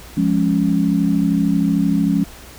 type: chord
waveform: sine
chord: Db major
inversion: first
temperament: equal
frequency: 174.61 / 207.7 / 277.2 Hz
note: F3 / Ab3 / Db4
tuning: 0 / 0 / 0 cents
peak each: -18 dBFS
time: 0.17-2.24 s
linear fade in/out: 5 ms
effects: added 60 Hz sine -41 dBFS peak until 2.58 s + pink hiss -40 dBFS RMS until 2.58 s